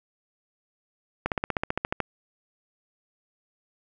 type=slowing click train; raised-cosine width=0.5 ms; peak=-10 dBFS; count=12; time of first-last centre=1.26-2.003 s; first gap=58 ms; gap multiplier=1.03; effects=none